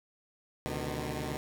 10% pulse tone cluster, 71.6 / 125 / 152.3 Hz, D2 / B2 / D#3, -43 / +21 / -37 cents, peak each -30 dBFS, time 0.66-1.37 s, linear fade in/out 0 ms, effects none

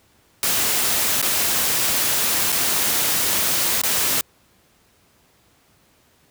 white noise with dropouts, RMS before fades -20 dBFS, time 0.43-4.21 s, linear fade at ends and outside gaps 1 ms, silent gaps 1.216-1.226 / 2.52-2.525 / 3.816-3.835 s, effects pink hiss -58 dBFS RMS until 6.3 s + high-pass 60 Hz 12 dB/octave

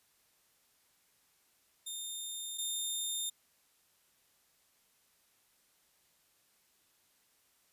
15% pulse tone pair in turn, 3636 / 3636 Hz, A#7 / A#7, -44 / -44 cents, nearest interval unison, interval 0 cents, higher neither, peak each -32 / -27 dBFS, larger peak second, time 1.86-2.58 / 2.58-3.3 s, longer neither, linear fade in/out 10 ms, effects white hiss -71 dBFS RMS until 7.72 s + resampled to 32000 Hz

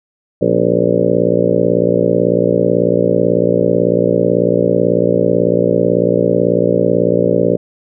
harmonic tone with a mistuned harmonic, 58.1 Hz, A#1, 5 cents flat, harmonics 2 / 3 / 4 / 5 / 6 / 7 / 8 / 9 / 10, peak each -23 / -18 / -23 / -21 / -20 / -18 / -17 / -17 / -19 dBFS, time 0.41-7.57 s, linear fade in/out 10 ms, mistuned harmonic 5, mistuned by -96 cents, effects none

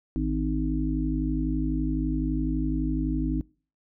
harmonic tone with a mistuned harmonic, 51.91 Hz, G#1, in tune, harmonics 1 / 3 / 5 / 6, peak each -28 / -32 / -29 / -30 dBFS, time 0.16-3.41 s, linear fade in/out 0 ms, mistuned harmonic 1, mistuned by +91 cents, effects noise-tail reverb RT60 0.4 s tail -24 dB re dry

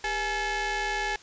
sawtooth ring-modulated tone, 440 Hz, A4, in tune, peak -20 dBFS, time 0.04-1.16 s, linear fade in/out 2 ms, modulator 1280 Hz, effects white hiss -51 dBFS RMS until 1.22 s + resampled to 16000 Hz

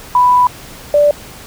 sine tone pair in turn, 990 / 585.9 Hz, B5 / D5, +4 / -4 cents, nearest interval major sixth, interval 908 cents, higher first, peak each -6 dBFS, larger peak neither, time 0.15-0.47 / 0.94-1.11 s, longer first, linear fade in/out 2 ms, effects pink hiss -34 dBFS RMS until 1.46 s

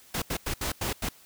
pink noise bursts at uneven times, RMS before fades -30 dBFS, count 6, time 0.14-0.22 / 0.3-0.37 / 0.46-0.54 / 0.61-0.72 / 0.81-0.93 / 1.02-1.09 s, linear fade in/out 5 ms, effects white hiss -55 dBFS RMS until 1.25 s

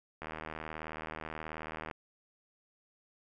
click train, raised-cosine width 0.5 ms, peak -25 dBFS, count 134, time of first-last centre 0.22-1.912 s, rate 78.6 Hz, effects none

